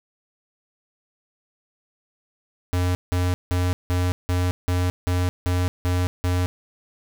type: tone bursts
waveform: square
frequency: 89.8 Hz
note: F2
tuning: 49 cents sharp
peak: -20 dBFS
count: 10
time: 2.73-6.46 s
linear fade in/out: 0 ms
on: 220 ms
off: 170 ms
effects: none